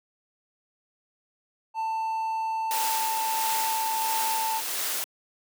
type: tone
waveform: triangle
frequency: 890 Hz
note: A5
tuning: 20 cents sharp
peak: -24 dBFS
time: 1.74-4.62 s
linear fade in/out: 50 ms
type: noise with tremolo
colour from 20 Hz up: white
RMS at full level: -29 dBFS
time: 2.71-5.04 s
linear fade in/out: 0 ms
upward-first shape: sine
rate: 1.5 Hz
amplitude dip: 35%
effects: high-pass 400 Hz 12 dB/octave